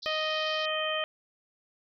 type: band-pass noise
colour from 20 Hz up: pink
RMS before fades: -42 dBFS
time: 0.02-0.66 s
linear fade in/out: 10 ms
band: 3700 to 5300 Hz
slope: 96 dB/octave
type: harmonic tone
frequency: 622.3 Hz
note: D#5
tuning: in tune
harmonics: 1 / 2 / 3 / 4 / 5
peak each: -32 / -35 / -36 / -37 / -33 dBFS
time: 0.06-1.04 s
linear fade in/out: 0 ms
effects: none